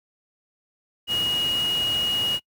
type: tone in noise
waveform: sine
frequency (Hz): 2884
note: F#7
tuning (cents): -45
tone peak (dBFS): -21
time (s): 1.07-2.4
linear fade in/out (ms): 50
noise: pink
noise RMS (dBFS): -34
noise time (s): 1.07-2.4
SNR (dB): +10
effects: noise-tail reverb RT60 0.1 s tail -25 dB re dry + high-pass 80 Hz 12 dB/octave